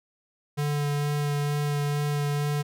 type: tone with vibrato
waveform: square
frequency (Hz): 145.8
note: D3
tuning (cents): -12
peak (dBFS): -25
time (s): 0.57-2.63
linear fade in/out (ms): 20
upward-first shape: sine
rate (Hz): 2.2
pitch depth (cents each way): 11
effects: none